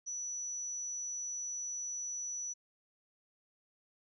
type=tone; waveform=sine; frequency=5920 Hz; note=F#8; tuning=in tune; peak=-37 dBFS; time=0.06-2.54 s; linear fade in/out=20 ms; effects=none